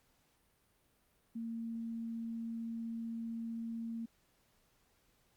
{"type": "tone", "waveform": "sine", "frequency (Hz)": 228.9, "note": "A#3", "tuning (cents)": -31, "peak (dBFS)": -38, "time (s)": [1.35, 4.06], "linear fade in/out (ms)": 10, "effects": ["pink hiss -73 dBFS RMS until 5.36 s", "Opus 48 kbps"]}